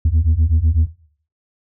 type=beating tone pair; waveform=sine; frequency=75.7 / 83.7 Hz; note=D#2 / E2; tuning=-47 / +27 cents; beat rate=8 Hz; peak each=-13 dBFS; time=0.05-0.87 s; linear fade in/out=5 ms; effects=noise-tail reverb RT60 0.5 s tail -17 dB re dry + tanh soft clip ceiling -9 dBFS